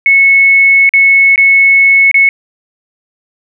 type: tone with dropouts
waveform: sine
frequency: 2199 Hz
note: C#7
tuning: 14 cents flat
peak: -3 dBFS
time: 0.06-2.29 s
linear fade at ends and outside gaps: 1 ms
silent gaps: 0.892-0.937 / 1.359-1.378 / 2.114-2.143 s
effects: none